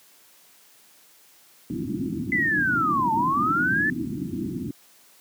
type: low-pass noise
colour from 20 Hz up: white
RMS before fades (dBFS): -27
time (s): 1.7-4.71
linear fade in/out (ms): 2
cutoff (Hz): 340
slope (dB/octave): 96
type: linear two-way sweep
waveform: sine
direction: down then up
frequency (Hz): 2040 to 870 to 1778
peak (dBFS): -20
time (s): 2.32-3.9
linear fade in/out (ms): 2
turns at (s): 3.13
effects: white hiss -55 dBFS RMS until 5.2 s + high-pass 150 Hz 12 dB/octave